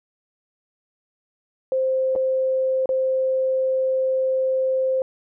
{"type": "tone with dropouts", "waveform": "sine", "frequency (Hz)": 523.3, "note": "C5", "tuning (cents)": 0, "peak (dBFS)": -18, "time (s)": [1.72, 5.02], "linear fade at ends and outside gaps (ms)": 1, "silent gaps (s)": [[2.153, 2.16], [2.858, 2.891]], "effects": []}